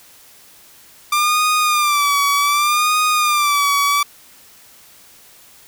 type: tone with vibrato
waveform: sawtooth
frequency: 1185 Hz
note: D6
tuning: 15 cents sharp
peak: -10 dBFS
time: 1.12-4.03 s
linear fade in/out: 5 ms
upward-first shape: sine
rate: 0.66 Hz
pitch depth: 76 cents each way
effects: white hiss -46 dBFS RMS until 5.67 s